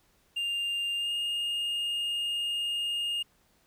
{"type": "tone with pitch glide", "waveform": "triangle", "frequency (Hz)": [2800, 2836], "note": ["F7", "F7"], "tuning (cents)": [4, 26], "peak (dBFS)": -27, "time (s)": [0.36, 3.23], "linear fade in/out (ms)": 10, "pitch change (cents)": 22, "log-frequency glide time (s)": [0.97, 1.11], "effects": ["pink hiss -67 dBFS RMS until 3.66 s"]}